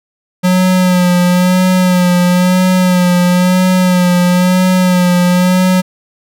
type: tone with vibrato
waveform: square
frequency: 181.1 Hz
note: F#3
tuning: 37 cents flat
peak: -8 dBFS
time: 0.43-5.82 s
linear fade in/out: 20 ms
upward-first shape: sine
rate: 1 Hz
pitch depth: 33 cents each way
effects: none